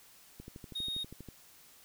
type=click train; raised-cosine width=3 ms; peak=-33 dBFS; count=12; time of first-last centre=0.4-1.287 s; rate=12.4 Hz
type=tone; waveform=triangle; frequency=3729 Hz; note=A#7; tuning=in tune; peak=-33 dBFS; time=0.75-1.04 s; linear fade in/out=10 ms
effects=white hiss -59 dBFS RMS until 1.84 s